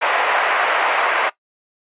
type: band-pass noise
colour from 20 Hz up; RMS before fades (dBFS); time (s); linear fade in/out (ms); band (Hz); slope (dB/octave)
pink; -18; 0.01-1.3; 20; 590 to 2500; 24
effects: noise-tail reverb RT60 0.1 s tail -17 dB re dry + resampled to 8000 Hz